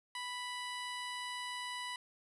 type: tone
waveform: 15% pulse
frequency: 987.8 Hz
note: B5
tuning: in tune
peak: -33 dBFS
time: 0.15-1.96 s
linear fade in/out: 2 ms
effects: resampled to 24000 Hz + 12-bit